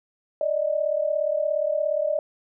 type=tone pair together; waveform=sine; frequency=585.2 / 622.3 Hz; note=D5 / D#5; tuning=-6 / 0 cents; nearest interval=minor second; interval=106 cents; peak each=-24 dBFS; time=0.41-2.19 s; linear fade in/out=2 ms; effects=none